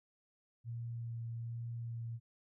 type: tone with vibrato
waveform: sine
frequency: 116.54 Hz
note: A#2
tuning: in tune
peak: -39 dBFS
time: 0.64-2.2 s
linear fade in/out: 50 ms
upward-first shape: sine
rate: 1.2 Hz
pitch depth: 12 cents each way
effects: none